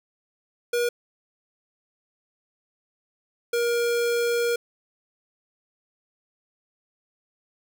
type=tone pair in turn; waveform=square; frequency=479.5 / 473.2 Hz; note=A#4 / A#4; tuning=+49 / +26 cents; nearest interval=unison; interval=23 cents; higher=first; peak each=-22 dBFS; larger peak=neither; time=0.73-0.89 / 3.53-4.56 s; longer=second; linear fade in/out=5 ms; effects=none